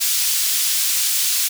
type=high-pass noise; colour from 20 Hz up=pink; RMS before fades=-19 dBFS; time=0-1.49 s; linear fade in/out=20 ms; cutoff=4300 Hz; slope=12 dB/octave; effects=none